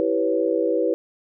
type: chord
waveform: sine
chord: C# half-diminished seventh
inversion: first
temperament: equal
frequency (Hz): 329.6 / 392 / 493.9 / 554.4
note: E4 / G4 / B4 / C#5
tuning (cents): 0 / 0 / 0 / 0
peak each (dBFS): -24 / -25 / -22 / -26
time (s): 0-0.94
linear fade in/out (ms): 0
effects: none